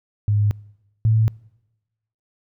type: tone pair in turn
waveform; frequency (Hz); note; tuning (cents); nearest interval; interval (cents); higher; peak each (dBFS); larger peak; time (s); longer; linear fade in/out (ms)
sine; 103.83 / 110.42; G#2 / A2; 0 / +7; minor second; 107; second; -15 / -13; second; 0.28-0.51 / 1.05-1.28; neither; 0
effects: noise-tail reverb RT60 1.0 s tail -25 dB re dry